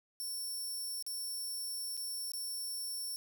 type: tone with dropouts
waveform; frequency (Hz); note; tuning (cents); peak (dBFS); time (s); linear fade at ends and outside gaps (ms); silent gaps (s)
10% pulse; 5430; F8; -50; -32; 0.2-3.16; 0; 1.025-1.065 / 1.968-1.975 / 2.318-2.335
effects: none